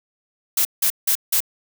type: noise bursts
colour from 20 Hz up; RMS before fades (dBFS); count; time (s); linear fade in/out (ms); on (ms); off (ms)
blue; -18; 4; 0.57-1.404; 5; 81; 170
effects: none